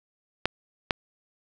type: clicks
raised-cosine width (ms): 0.3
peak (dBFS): -6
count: 2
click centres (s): 0.456 / 0.908
effects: none